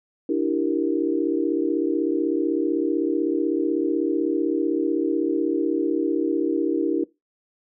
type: chord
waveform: sine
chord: E half-diminished seventh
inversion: third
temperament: equal with one note detuned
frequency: 293.7 / 329.6 / 389.7 / 466.2 Hz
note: D4 / E4 / G4 / Bb4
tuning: 0 / 0 / -10 / 0 cents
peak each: -24 / -23 / -27 / -28 dBFS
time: 0.29-7.04 s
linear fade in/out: 5 ms
effects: noise-tail reverb RT60 0.2 s tail -20 dB re dry